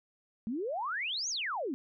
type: exponential two-way sweep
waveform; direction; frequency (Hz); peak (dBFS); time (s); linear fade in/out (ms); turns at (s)
sine; up then down; 207.7 to 6770 to 242.1; -32; 0.47-1.74; 0; 1.29
effects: none